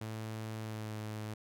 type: tone with pitch glide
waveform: sawtooth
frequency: 110 to 107.74 Hz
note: A2 to A2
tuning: 0 to -36 cents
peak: -35 dBFS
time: 0.01-1.34 s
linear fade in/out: 5 ms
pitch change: -36 cents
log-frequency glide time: 0.59-0.95 s
effects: none